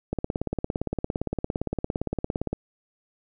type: click train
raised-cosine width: 2 ms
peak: -13 dBFS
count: 43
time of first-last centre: 0.13-2.53 s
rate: 17.5 Hz
effects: none